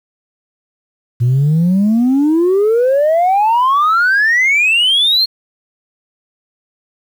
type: exponential sweep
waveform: sine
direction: up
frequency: 116.54 to 4300 Hz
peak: -7 dBFS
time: 1.2-5.26 s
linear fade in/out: 20 ms
effects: tanh soft clip ceiling -7 dBFS + 7-bit

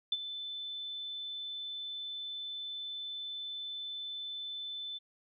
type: tone with ADSR envelope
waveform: sine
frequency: 3520 Hz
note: A7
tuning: in tune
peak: -26 dBFS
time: 0.12-4.99 s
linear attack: 4 ms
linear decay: 38 ms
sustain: -12 dB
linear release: 22 ms
effects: none

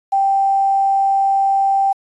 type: tone with quantisation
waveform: sine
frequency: 784 Hz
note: G5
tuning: in tune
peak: -12 dBFS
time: 0.12-1.93 s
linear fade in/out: 10 ms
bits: 7
effects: resampled to 22050 Hz

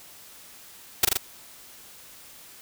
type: noise with echo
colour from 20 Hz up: white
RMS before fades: -17 dBFS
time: 1.03-1.05 s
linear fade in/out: 5 ms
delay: 41 ms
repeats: 3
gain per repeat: -2 dB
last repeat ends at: 1.173 s
effects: white hiss -48 dBFS RMS until 2.61 s

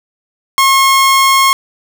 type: tone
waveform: sawtooth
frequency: 1080 Hz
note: C#6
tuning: 45 cents flat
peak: -3 dBFS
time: 0.58-1.53 s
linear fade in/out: 0 ms
effects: none

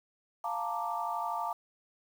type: chord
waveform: sine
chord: Bb major seventh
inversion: second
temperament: equal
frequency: 698.5 / 880 / 932.3 / 1174.7 Hz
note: F5 / A5 / Bb5 / D6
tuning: 0 / 0 / 0 / 0 cents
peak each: -37 / -37 / -37 / -37 dBFS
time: 0.44-1.53 s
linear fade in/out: 5 ms
effects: 9-bit

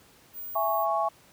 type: tone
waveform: sine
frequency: 15390 Hz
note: B9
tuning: 46 cents flat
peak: -35 dBFS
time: 0.33-0.87 s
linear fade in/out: 50 ms
type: chord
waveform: sine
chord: C# minor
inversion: first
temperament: just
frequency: 665.2 / 831.5 / 1108.7 Hz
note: E5 / G#5 / C#6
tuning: +16 / +2 / 0 cents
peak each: -28 dBFS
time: 0.55-1.09 s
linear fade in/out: 10 ms
effects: pink hiss -57 dBFS RMS until 1.32 s + high-pass 80 Hz 12 dB/octave

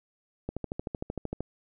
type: click train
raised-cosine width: 2 ms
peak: -19 dBFS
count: 13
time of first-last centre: 0.49-1.406 s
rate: 13.1 Hz
effects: none

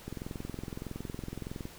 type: click train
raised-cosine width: 3 ms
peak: -25 dBFS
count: 35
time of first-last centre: 0.08-1.654 s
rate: 21.6 Hz
effects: pink hiss -51 dBFS RMS until 1.78 s

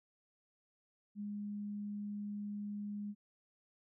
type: tone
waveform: sine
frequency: 205.9 Hz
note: G#3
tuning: 15 cents flat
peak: -39 dBFS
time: 1.15-3.15 s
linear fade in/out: 50 ms
effects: none

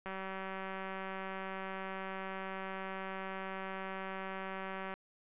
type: click train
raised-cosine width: 0.5 ms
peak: -27 dBFS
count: 933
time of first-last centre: 0.06-4.94 s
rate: 191 Hz
effects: resampled to 8000 Hz

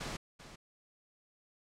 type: noise with echo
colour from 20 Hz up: pink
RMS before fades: -40 dBFS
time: 0-0.17 s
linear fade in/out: 10 ms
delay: 390 ms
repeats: 1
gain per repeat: -12 dB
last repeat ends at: 0.56 s
effects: low-pass 7000 Hz 12 dB/octave

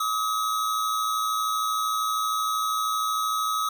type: tone pair together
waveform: square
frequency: 1161 / 1273.9 Hz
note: D6 / D#6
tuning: -20 / +40 cents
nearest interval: major second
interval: 160 cents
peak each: -33 / -25 dBFS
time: 0-3.69 s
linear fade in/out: 5 ms
effects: none

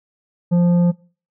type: tone with tanh clipping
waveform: triangle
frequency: 174.61 Hz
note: F3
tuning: in tune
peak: -13 dBFS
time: 0.51-0.92 s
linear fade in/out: 20 ms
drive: 12 dB
effects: noise-tail reverb RT60 0.4 s tail -23 dB re dry

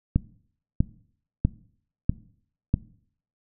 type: click train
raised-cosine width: 5 ms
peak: -7 dBFS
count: 5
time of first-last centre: 0.16-2.741 s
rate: 1.55 Hz
effects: noise-tail reverb RT60 0.6 s tail -20 dB re dry

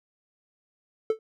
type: tone with exponential decay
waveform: triangle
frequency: 440 Hz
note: A4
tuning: in tune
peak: -15 dBFS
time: 1.1-1.19 s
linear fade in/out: 2 ms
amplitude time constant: 19 ms
effects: none

